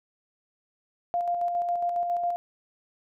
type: tone with tremolo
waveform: sine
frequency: 698.5 Hz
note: F5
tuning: in tune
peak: -23 dBFS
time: 1.14-2.36 s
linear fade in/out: 0 ms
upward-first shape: square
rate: 7.3 Hz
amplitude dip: 35%
effects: none